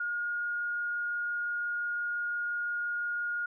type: tone with frequency modulation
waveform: sine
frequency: 1429 Hz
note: F6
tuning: 39 cents sharp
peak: -30 dBFS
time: 0-3.46 s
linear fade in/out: 5 ms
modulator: 25.8 Hz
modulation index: 0.26
effects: none